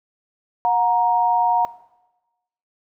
sine tone pair together, 725.2 / 937 Hz, F#5 / A#5, -35 / +9 cents, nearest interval major third, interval 444 cents, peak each -18 dBFS, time 0.65-1.65 s, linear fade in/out 0 ms, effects noise-tail reverb RT60 1.0 s tail -17 dB re dry

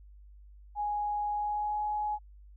sine tone with pitch glide, 830.6 to 840.7 Hz, G#5 to G#5, 0 to +21 cents, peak -29 dBFS, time 0.75-2.19 s, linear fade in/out 50 ms, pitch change +21 cents, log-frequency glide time 1.31-1.81 s, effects added 50 Hz sine -50 dBFS peak until 2.56 s

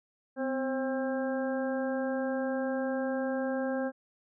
harmonic tone with a mistuned harmonic, 266.5 Hz, C4, 32 cents sharp, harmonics 1 / 2 / 3 / 4 / 5 / 6, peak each -32 / -32 / -40 / -48 / -47 / -41 dBFS, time 0.36-3.92 s, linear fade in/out 50 ms, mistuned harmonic 1, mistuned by -54 cents, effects none

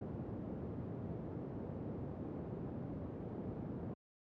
pink band-pass noise, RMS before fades -44 dBFS, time 0.01-3.94 s, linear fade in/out 5 ms, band 100 to 400 Hz, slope 12 dB/octave, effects high-pass 60 Hz 12 dB/octave

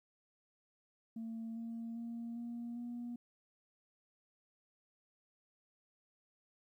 sine tone with pitch steps, 226.4 / 229.7 / 233 / 236.4 / 239.9 Hz, A3 / A#3 / A#3 / A#3 / A#3, +50 / -25 / -1 / +24 / +50 cents, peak -39 dBFS, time 1.16-3.16 s, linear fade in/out 5 ms, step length 400 ms, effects tanh soft clip ceiling -38 dBFS + 13-bit

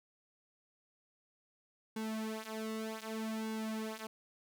sawtooth tone with flanger, 220 Hz, A3, in tune, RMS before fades -40 dBFS, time 1.96-4.07 s, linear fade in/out 5 ms, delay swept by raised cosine 1.6 to 5.8 ms, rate 0.65 Hz, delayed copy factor -0.85, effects none

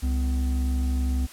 triangle tone pair together, 66.96 / 252.8 Hz, C2 / B3, +41 / +41 cents, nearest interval octave + major seventh, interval 2300 cents, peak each -20 / -30 dBFS, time 0.02-1.27 s, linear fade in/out 20 ms, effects white hiss -46 dBFS RMS until 1.32 s + low-pass 12000 Hz 12 dB/octave

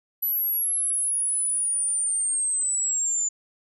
sine linear sweep, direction down, 11900 to 7040 Hz, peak -22 dBFS, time 0.22-3.29 s, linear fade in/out 10 ms, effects none

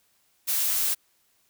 blue noise, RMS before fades -25 dBFS, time 0.47-0.95 s, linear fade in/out 20 ms, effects white hiss -67 dBFS RMS until 1.49 s

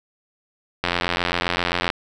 click train, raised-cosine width 0.3 ms, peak -4 dBFS, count 94, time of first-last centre 0.84-1.902 s, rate 87.6 Hz, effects none

